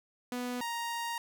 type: tone pair in turn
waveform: sawtooth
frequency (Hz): 246.9 / 934.9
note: B3 / A#5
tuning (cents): 0 / +5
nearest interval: octave + major seventh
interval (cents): 2305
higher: second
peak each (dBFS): -30 / -30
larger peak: neither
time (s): 0.32-0.61 / 0.61-1.18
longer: second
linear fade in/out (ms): 2
effects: none